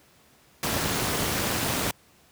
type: noise with amplitude modulation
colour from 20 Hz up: pink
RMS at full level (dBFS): -23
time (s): 0.63-1.91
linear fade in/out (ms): 2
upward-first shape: sine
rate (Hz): 245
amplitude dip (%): 70
effects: pink hiss -58 dBFS RMS until 2.31 s + high-pass 80 Hz 12 dB/octave